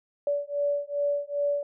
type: beating tone pair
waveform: sine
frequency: 574 / 576.5 Hz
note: D5 / D5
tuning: -40 / -32 cents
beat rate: 2.5 Hz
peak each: -28 dBFS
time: 0.27-1.63 s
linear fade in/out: 2 ms
effects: none